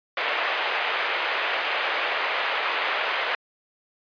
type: band-pass noise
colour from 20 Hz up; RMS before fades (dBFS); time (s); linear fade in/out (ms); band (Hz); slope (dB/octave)
white; -26; 0.17-3.35; 2; 470 to 2800; 24
effects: resampled to 11025 Hz